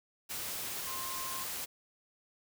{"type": "tone in noise", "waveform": "sine", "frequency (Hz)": 1056, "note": "C6", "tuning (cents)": 16, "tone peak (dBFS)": -42, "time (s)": [0.86, 1.45], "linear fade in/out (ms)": 20, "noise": "white", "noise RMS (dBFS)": -39, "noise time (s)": [0.29, 1.66], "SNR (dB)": -6, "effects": []}